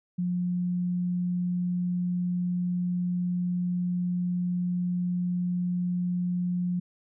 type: tone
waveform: sine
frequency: 178.1 Hz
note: F3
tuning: 34 cents sharp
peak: -25 dBFS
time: 0.18-6.8 s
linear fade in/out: 10 ms
effects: none